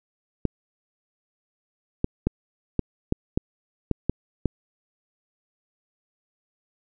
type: clicks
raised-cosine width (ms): 3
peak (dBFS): -8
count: 9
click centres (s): 0.453 / 2.044 / 2.27 / 2.793 / 3.124 / 3.375 / 3.913 / 4.096 / 4.457
effects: none